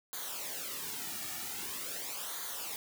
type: noise with flanger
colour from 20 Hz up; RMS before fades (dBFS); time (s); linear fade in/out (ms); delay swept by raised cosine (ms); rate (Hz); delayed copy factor
white; -40; 0.13-2.76; 0; 0.37 to 1.97; 0.44; -0.7
effects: none

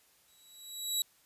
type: tone with exponential growth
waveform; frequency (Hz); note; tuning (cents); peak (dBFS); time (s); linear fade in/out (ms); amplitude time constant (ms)
20% pulse; 3889; B7; -27; -21; 0.28-1.02; 1; 160
effects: white hiss -66 dBFS RMS until 1.25 s + resampled to 32000 Hz

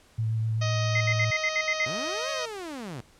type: tone with vibrato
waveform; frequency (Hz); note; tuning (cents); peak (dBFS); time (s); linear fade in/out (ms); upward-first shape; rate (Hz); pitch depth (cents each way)
sine; 111.2; A2; +19; -24; 0.18-1.31; 10; sine; 7.8; 15
type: harmonic tone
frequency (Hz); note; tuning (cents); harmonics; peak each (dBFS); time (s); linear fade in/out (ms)
627; D#5; +13; 1 / 2 / 3 / 4 / 5 / 6 / 7 / 8 / 9 / 10; -33 / -36 / -38 / -39 / -40 / -41 / -41 / -42 / -43 / -43; 0.61-2.46; 10
type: tone bursts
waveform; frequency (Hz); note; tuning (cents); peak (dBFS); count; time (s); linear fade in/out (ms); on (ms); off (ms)
sine; 2063; C7; -25; -23; 8; 0.95-1.854; 5; 57; 64
type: linear two-way sweep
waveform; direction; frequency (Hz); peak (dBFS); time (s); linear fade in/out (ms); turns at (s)
sawtooth; up then down; 105.6 to 568 to 105.6; -31; 1.86-3.01; 5; 2.3
effects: pink hiss -58 dBFS RMS until 3.19 s + low-pass 10000 Hz 12 dB/octave

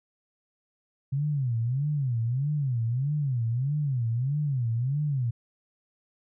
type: tone with vibrato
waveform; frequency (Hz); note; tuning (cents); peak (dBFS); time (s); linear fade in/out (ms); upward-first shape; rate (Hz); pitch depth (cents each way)
sine; 130.81; C3; 0; -24; 1.12-5.31; 10; sine; 1.6; 240
effects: none

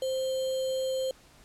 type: tone with sample-and-hold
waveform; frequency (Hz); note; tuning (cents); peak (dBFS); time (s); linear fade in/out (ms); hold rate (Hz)
sine; 523.3; C5; 0; -27; 0.02-1.11; 2; 3675
effects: pink hiss -57 dBFS RMS until 1.44 s + low-pass 11000 Hz 12 dB/octave

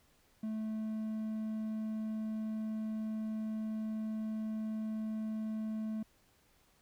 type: tone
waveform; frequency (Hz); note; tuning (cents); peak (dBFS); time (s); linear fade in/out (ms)
triangle; 218; A3; -16; -33; 0.43-6.03; 5
effects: pink hiss -69 dBFS RMS until 6.81 s

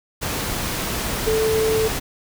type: tone in noise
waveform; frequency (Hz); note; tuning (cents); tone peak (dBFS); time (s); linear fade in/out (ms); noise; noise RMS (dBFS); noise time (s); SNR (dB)
sine; 440; A4; 0; -17; 1.26-1.89; 20; pink; -25; 0.21-2; +5
effects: none

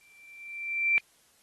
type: tone with exponential growth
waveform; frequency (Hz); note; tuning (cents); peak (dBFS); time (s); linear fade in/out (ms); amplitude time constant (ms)
sine; 2349; D7; 0; -19; 0.01-0.98; 0; 210
effects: white hiss -64 dBFS RMS until 1.42 s + AAC 32 kbps

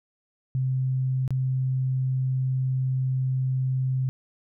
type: tone with dropouts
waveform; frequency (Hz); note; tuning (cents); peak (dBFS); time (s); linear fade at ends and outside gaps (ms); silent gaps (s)
sine; 130.4; C3; -5; -22; 0.55-4.09; 0; 1.278-1.306
effects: none

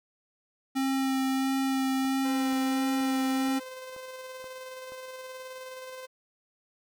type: tone with vibrato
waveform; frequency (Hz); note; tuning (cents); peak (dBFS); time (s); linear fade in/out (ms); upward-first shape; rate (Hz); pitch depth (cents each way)
square; 266.5; C4; +32; -26; 0.75-3.6; 20; sine; 1.5; 11
type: click train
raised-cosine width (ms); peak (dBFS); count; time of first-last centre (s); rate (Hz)
1; -35; 7; 2.05-4.921; 2.09
type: tone with tremolo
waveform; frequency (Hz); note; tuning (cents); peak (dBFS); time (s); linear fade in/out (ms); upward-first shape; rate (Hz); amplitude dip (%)
sawtooth; 516; C5; -24; -35; 2.24-6.07; 20; square; 19; 25
effects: none

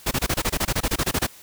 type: noise bursts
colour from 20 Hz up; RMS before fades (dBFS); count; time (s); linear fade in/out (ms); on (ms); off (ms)
pink; -22; 16; 0.06-1.268; 10; 53; 24
effects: white hiss -47 dBFS RMS until 1.42 s

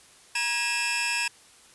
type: tone cluster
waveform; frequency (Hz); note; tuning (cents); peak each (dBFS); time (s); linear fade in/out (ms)
sawtooth; 951 / 1648 / 2443 / 2649; A#5 / G#6 / D#7 / E7; +34 / -14 / -32 / +8; -30 / -29 / -29 / -24; 0.35-1.28; 5
effects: white hiss -54 dBFS RMS until 1.74 s + resampled to 24000 Hz

